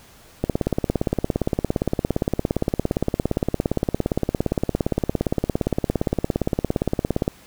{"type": "click train", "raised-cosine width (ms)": 2, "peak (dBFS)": -6, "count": 120, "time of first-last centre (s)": [0.44, 7.279], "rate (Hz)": 17.4, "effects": ["pink hiss -49 dBFS RMS until 7.46 s"]}